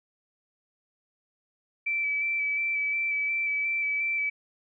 sine tone with vibrato, 2316 Hz, D7, 25 cents flat, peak -25 dBFS, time 1.86-4.3 s, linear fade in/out 10 ms, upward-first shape square, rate 2.8 Hz, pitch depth 15 cents each way, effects none

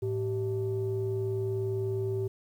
sine tone pair together, 108.94 / 386.1 Hz, A2 / G4, -17 / -26 cents, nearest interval octave + minor seventh, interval 2191 cents, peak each -30 / -29 dBFS, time 0.02-2.28 s, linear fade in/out 10 ms, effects tanh soft clip ceiling -23 dBFS + 10-bit

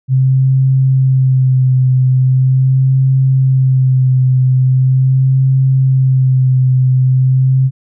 sine tone with vibrato, 130.81 Hz, C3, in tune, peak -7 dBFS, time 0.08-7.71 s, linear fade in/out 50 ms, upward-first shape sine, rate 0.41 Hz, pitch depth 25 cents each way, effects none

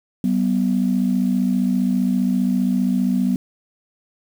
sine tone pair together, 191 / 246.1 Hz, G3 / B3, -45 / -6 cents, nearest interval major third, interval 439 cents, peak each -18 dBFS, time 0.24-3.36 s, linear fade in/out 2 ms, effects tanh soft clip ceiling -9 dBFS + 7-bit

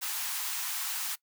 white high-pass noise, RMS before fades -34 dBFS, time 0.01-1.16 s, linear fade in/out 20 ms, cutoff 780 Hz, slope 48 dB/octave, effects noise-tail reverb RT60 0.1 s tail -21 dB re dry

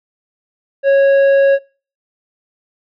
triangle tone with tanh clipping, 551 Hz, C#5, 11 cents flat, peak -9 dBFS, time 0.83-1.59 s, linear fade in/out 50 ms, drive 12 dB, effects noise-tail reverb RT60 0.4 s tail -24 dB re dry

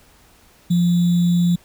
sine tone with sample-and-hold, 174.3 Hz, F3, 3 cents flat, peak -13 dBFS, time 0.7-1.56 s, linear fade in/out 10 ms, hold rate 3675 Hz, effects pink hiss -52 dBFS RMS until 1.64 s

